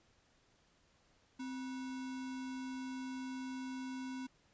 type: tone with sample-and-hold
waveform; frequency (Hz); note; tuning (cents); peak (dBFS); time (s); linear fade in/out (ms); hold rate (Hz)
sine; 260; C4; -11; -40; 1.39-4.27; 10; 1225
effects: pink hiss -71 dBFS RMS until 4.53 s + resampled to 16000 Hz